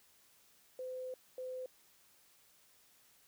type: tone bursts at uneven times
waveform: sine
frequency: 511 Hz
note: C5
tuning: 41 cents flat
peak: -40 dBFS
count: 2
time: 0.79-1.14 / 1.38-1.66 s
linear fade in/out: 2 ms
effects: white hiss -67 dBFS RMS until 3.27 s